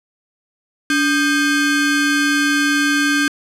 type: ring-modulated tone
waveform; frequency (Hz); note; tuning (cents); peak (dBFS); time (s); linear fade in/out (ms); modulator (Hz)
40% pulse; 932.3; A#5; 0; -10; 0.9-3.28; 2; 644
effects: low-pass 10000 Hz 12 dB/octave